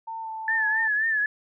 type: tone with pitch glide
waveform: sine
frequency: 900 to 883.5 Hz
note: A5 to A5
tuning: +39 to +7 cents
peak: -31 dBFS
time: 0.07-0.88 s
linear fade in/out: 10 ms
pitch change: -32 cents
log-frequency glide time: 0.21-0.31 s
type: tone with vibrato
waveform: sine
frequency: 1747 Hz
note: A6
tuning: 13 cents flat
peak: -21 dBFS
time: 0.48-1.26 s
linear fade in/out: 2 ms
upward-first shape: triangle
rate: 3.8 Hz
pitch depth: 87 cents each way
effects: none